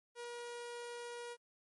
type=tone; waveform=sawtooth; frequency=478.1 Hz; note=A#4; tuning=44 cents sharp; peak=-40 dBFS; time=0.15-1.37 s; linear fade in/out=50 ms; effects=MP3 48 kbps